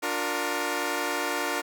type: chord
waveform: 10% pulse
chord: Bb major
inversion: first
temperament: equal with one note detuned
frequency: 293.7 / 357.2 / 466.2 Hz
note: D4 / F4 / Bb4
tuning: 0 / +39 / 0 cents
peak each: -23 dBFS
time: 0.02-1.62 s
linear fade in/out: 20 ms
effects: none